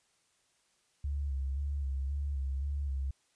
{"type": "tone with vibrato", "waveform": "sine", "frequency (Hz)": 69.3, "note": "C#2", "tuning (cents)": 0, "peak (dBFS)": -31, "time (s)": [1.04, 3.11], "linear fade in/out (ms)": 5, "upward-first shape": "square", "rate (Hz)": 1.9, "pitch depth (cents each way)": 45, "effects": ["white hiss -72 dBFS RMS until 3.35 s", "resampled to 22050 Hz"]}